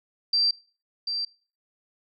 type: tone with echo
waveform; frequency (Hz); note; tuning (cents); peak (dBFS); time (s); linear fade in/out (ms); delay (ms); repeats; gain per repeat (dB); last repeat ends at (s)
sine; 4699; D8; 0; -19; 0.33-0.51; 5; 740; 1; -7; 1.25
effects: noise-tail reverb RT60 0.4 s tail -22 dB re dry